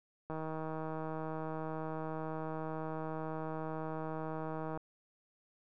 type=click train; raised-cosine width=1 ms; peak=-27 dBFS; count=708; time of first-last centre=0.3-4.775 s; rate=158 Hz; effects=none